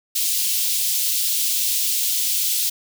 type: high-pass noise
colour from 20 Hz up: white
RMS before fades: -21 dBFS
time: 0.15-2.7 s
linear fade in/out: 10 ms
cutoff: 3000 Hz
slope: 24 dB/octave
effects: none